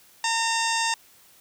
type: harmonic tone with a mistuned harmonic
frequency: 912 Hz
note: A#5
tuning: 38 cents flat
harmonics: 1 / 2 / 3 / 4 / 5 / 6 / 7 / 8 / 9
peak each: -26 / -29 / -31 / -32 / -33 / -34 / -34 / -35 / -36 dBFS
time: 0.24-0.94 s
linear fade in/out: 2 ms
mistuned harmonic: 5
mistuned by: +84 cents
effects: white hiss -55 dBFS RMS until 1.4 s